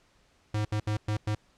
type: tone bursts at uneven times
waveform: square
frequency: 106.1 Hz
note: G#2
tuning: 38 cents sharp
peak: -27 dBFS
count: 5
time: 0.54-0.65 / 0.72-0.8 / 0.87-0.97 / 1.08-1.17 / 1.27-1.35 s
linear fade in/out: 5 ms
effects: pink hiss -65 dBFS RMS until 1.57 s + low-pass 7000 Hz 12 dB/octave